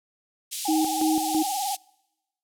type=band-pass noise; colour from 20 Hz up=white; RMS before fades=-33 dBFS; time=0.51-1.77 s; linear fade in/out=20 ms; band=2900 to 12000 Hz; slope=24 dB/octave
type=tone with vibrato; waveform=sine; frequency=791 Hz; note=G5; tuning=15 cents sharp; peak=-26 dBFS; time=0.65-1.75 s; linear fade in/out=5 ms; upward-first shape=sine; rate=19 Hz; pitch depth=85 cents each way
type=tone with tremolo; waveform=sine; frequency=314.1 Hz; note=D#4; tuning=16 cents sharp; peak=-20 dBFS; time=0.68-1.43 s; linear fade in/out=10 ms; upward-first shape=square; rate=3 Hz; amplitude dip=65%
effects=noise-tail reverb RT60 1.0 s tail -26 dB re dry